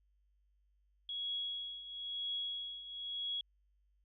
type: tone with tremolo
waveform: sine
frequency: 3331 Hz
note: G#7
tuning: 4 cents sharp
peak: -35 dBFS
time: 1.09-3.41 s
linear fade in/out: 2 ms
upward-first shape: triangle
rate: 1 Hz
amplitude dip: 75%
effects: added 50 Hz sine -70 dBFS peak until 4.04 s